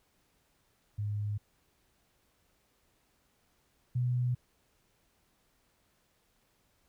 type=tone pair in turn; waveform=sine; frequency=103.83 / 123.82 Hz; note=G#2 / B2; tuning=0 / +5 cents; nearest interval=minor third; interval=305 cents; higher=second; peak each=-31 / -27 dBFS; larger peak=second; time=0.98-1.38 / 3.95-4.35 s; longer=neither; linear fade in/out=10 ms; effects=pink hiss -72 dBFS RMS until 6.88 s